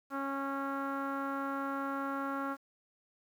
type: tone with low-pass filter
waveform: sawtooth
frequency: 275 Hz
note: C#4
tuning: 14 cents flat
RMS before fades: -36 dBFS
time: 0.1-2.57 s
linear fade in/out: 50 ms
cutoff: 1300 Hz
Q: 5
effects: 10-bit